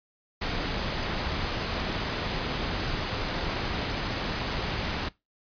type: noise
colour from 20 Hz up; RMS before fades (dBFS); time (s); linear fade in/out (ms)
pink; -30; 0.41-5.09; 10
effects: noise-tail reverb RT60 0.2 s tail -20 dB re dry + resampled to 11025 Hz